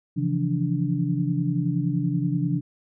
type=tone cluster; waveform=sine; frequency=136.2 / 164.8 / 175.3 / 291.7 Hz; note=C#3 / E3 / F3 / D4; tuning=-30 / 0 / +7 / -12 cents; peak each=-26 / -26 / -28 / -28 dBFS; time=0.16-2.61 s; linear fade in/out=20 ms; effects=none